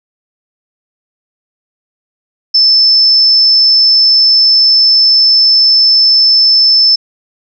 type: tone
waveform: sine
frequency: 5274 Hz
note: E8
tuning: in tune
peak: -4 dBFS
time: 2.54-6.96 s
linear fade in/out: 10 ms
effects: none